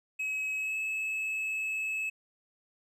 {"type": "tone with pitch glide", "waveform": "triangle", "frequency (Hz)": [2558, 2592], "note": ["D#7", "E7"], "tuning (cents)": [47, -30], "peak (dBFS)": -29, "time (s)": [0.19, 2.1], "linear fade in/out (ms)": 10, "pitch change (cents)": 23, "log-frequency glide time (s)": [0.56, 0.76], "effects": []}